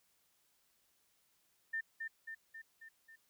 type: tone with echo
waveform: sine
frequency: 1800 Hz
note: A6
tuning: 39 cents sharp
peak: -35 dBFS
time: 1.73-1.81 s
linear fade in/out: 10 ms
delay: 270 ms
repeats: 5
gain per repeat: -4 dB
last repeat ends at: 3.16 s
effects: white hiss -75 dBFS RMS until 3.29 s